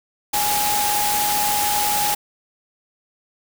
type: tone in noise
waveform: sine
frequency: 830.6 Hz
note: G#5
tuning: in tune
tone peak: -21 dBFS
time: 0.33-2.15 s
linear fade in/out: 10 ms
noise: white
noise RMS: -22 dBFS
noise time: 0.33-2.15 s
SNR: -2 dB
effects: none